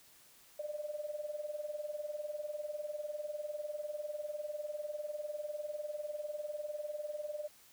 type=tone with tremolo; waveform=sine; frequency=598 Hz; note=D5; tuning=31 cents sharp; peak=-35 dBFS; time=0.59-7.48 s; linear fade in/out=5 ms; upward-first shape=sine; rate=20 Hz; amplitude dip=75%; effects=white hiss -62 dBFS RMS until 7.72 s